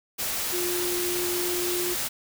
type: tone in noise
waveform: sine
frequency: 354.5 Hz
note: F4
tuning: 26 cents sharp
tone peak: -28 dBFS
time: 0.52-1.95 s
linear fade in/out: 20 ms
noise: white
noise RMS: -29 dBFS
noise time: 0.18-2.09 s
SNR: -2 dB
effects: none